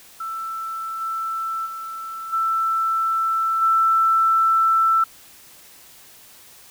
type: tone with level steps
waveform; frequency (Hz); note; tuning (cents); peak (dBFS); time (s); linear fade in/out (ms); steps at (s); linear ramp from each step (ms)
sine; 1330; E6; +15; -26 / -23 / -29 / -18 / -14; 0.2-5.04; 5; 1 / 1.65 / 2.32 / 3.61; 20
effects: white hiss -47 dBFS RMS until 6.7 s